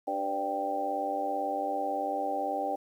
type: harmonic tone with a mistuned harmonic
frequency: 98 Hz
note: G2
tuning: in tune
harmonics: 3 / 4 / 5 / 6 / 7 / 8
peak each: -38 / -43 / -38 / -35 / -42 / -31 dBFS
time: 0.07-2.76 s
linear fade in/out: 10 ms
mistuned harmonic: 5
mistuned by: +54 cents
effects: 10-bit